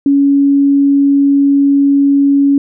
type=tone; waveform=sine; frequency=280 Hz; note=C#4; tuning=18 cents sharp; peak=-6 dBFS; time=0.06-2.58 s; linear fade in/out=2 ms; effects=none